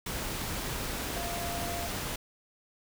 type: tone in noise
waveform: sine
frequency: 691 Hz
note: F5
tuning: 19 cents flat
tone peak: -37 dBFS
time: 1.16-1.87 s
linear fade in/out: 5 ms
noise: pink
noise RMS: -35 dBFS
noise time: 0.06-2.16 s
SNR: -5 dB
effects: none